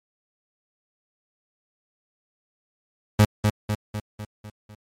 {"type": "tone with echo", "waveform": "30% pulse", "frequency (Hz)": 105.5, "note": "G#2", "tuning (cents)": 28, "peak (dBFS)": -9, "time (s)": [3.19, 3.25], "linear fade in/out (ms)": 5, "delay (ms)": 250, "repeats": 6, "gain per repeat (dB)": -5, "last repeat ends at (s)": 4.75, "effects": ["MP3 64 kbps"]}